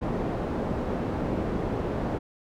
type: low-pass noise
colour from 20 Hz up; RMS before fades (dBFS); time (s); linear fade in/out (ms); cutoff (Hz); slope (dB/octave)
white; -29; 0.01-2.19; 20; 460; 12
effects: none